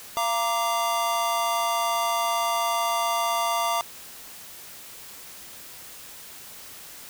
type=chord; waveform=square; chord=Bb major; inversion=second; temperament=equal with one note detuned; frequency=685.7 / 932.3 / 1174.7 Hz; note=F5 / Bb5 / D6; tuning=-32 / 0 / 0 cents; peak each=-28 dBFS; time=0.17-3.81 s; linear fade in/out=0 ms; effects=white hiss -43 dBFS RMS until 7.09 s